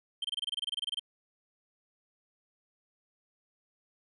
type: tone bursts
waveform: triangle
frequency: 3136 Hz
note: G7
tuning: in tune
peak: -29 dBFS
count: 16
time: 0.22-0.995 s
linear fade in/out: 5 ms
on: 25 ms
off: 25 ms
effects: resampled to 24000 Hz